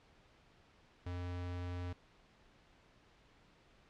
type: tone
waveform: square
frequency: 88.9 Hz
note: F2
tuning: 31 cents sharp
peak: -40 dBFS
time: 1.06-1.93 s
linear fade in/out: 5 ms
effects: pink hiss -66 dBFS RMS until 3.89 s + low-pass 4000 Hz 12 dB/octave